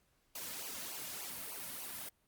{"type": "noise with flanger", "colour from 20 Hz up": "white", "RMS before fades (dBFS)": -44, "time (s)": [0.35, 2.09], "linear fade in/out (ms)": 5, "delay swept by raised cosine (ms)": [0.54, 2.64], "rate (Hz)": 3.4, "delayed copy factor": -0.7, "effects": ["pink hiss -75 dBFS RMS until 2.27 s", "Opus 48 kbps"]}